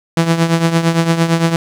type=tone with tremolo; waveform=sawtooth; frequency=166 Hz; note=E3; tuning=12 cents sharp; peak=-4 dBFS; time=0.17-1.56 s; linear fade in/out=2 ms; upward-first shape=triangle; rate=8.8 Hz; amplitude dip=75%; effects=low-pass 9000 Hz 12 dB/octave + 7-bit